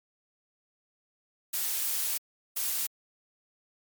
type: noise bursts at uneven times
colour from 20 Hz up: blue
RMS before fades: -30 dBFS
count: 2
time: 1.53-2.18 / 2.56-2.87 s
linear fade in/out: 10 ms
effects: MP3 96 kbps